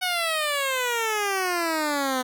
10% pulse exponential sweep, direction down, 745 to 250.9 Hz, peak -15 dBFS, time 0.01-2.23 s, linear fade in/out 20 ms, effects none

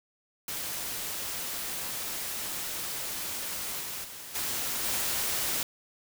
white noise with level steps, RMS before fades -35 / -37 / -43 / -32 / -30 dBFS, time 0.48-5.63 s, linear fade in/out 2 ms, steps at 3.8 / 4.03 / 4.34 / 4.83 s, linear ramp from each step 20 ms, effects none

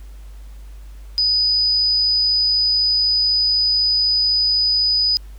sine tone, 4978 Hz, D#8, in tune, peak -14 dBFS, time 1.18-5.17 s, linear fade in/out 0 ms, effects added 50 Hz sine -34 dBFS peak until 5.38 s + pink hiss -53 dBFS RMS until 5.38 s

